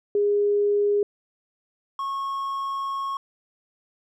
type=tone pair in turn; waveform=sine / triangle; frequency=410 / 1094.6 Hz; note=G#4 / C#6; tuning=-22 / -22 cents; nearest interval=octave + perfect fourth; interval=1700 cents; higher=second; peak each=-18 / -24 dBFS; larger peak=first; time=0.15-1.03 / 1.99-3.17 s; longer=second; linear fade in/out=2 ms; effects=none